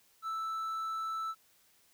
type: tone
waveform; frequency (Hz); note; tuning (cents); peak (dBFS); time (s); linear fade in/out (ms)
triangle; 1318.5; E6; 0; -32; 0.22-1.35; 50
effects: white hiss -67 dBFS RMS until 1.93 s